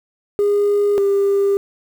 sine tone pair in turn, 408.8 / 398.3 Hz, G#4 / G4, -27 / +28 cents, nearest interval unison, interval 45 cents, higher first, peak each -11 dBFS, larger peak neither, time 0.39-0.98 / 0.98-1.57 s, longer neither, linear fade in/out 0 ms, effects tanh soft clip ceiling -11 dBFS + 7-bit

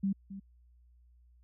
sine tone with echo, 195.6 Hz, G3, 4 cents flat, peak -27 dBFS, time 0.03-0.13 s, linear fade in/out 10 ms, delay 270 ms, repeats 1, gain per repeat -13 dB, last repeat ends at 0.4 s, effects added 60 Hz sine -59 dBFS peak until 1.43 s

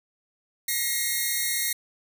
5% pulse tone pair together, 1900 / 2133 Hz, A#6 / C7, +33 / +33 cents, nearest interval major second, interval 200 cents, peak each -17 dBFS, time 0.68-1.73 s, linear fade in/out 5 ms, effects none

